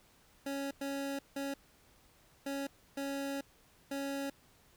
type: tone bursts at uneven times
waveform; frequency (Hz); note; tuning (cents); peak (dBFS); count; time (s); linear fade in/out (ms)
25% pulse; 277.2; C#4; 0; -32; 6; 0.46-0.71 / 0.81-1.19 / 1.36-1.54 / 2.46-2.67 / 2.97-3.41 / 3.91-4.3; 5
effects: pink hiss -65 dBFS RMS until 4.76 s